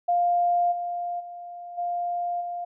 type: tone with level steps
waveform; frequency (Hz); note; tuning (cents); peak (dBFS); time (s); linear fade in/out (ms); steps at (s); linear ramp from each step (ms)
sine; 701; F5; +6; -19 / -27 / -36 / -25 / -29; 0.08-2.65; 10; 0.71 / 1.19 / 1.77 / 2.4; 20
effects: none